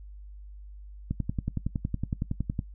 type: click train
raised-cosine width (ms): 5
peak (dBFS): -16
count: 17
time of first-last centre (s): 1.11-2.591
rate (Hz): 10.8
effects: noise-tail reverb RT60 0.1 s tail -19 dB re dry + added 50 Hz sine -42 dBFS peak until 2.74 s